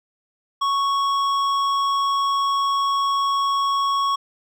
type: tone with hard clipping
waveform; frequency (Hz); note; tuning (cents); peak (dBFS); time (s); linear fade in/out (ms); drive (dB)
sine; 1108.7; C#6; 0; -20; 0.61-4.16; 10; 10
effects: none